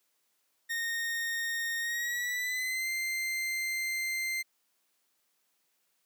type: tone with pitch glide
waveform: 40% pulse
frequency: 1849 to 2087 Hz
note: A#6 to C7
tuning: -15 to -5 cents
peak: -30 dBFS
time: 0.69-4.43 s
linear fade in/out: 20 ms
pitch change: +210 cents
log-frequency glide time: 1.79-2.89 s
effects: white hiss -75 dBFS RMS until 6.05 s + high-pass 200 Hz 12 dB/octave